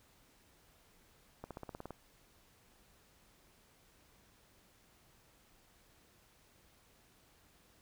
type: accelerating click train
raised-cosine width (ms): 1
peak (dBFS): -30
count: 9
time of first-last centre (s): 1.44-1.907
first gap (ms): 67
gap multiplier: 0.96
effects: pink hiss -67 dBFS RMS until 7.81 s